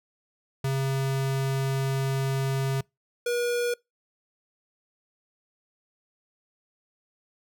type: tone pair in turn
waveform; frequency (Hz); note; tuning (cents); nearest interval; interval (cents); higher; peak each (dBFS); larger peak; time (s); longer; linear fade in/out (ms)
square; 135 / 481.1; C#3 / B4; -45 / -45; octave + minor seventh; 2200; second; -25; neither; 0.64-2.81 / 3.26-3.74; first; 5
effects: noise-tail reverb RT60 0.2 s tail -25 dB re dry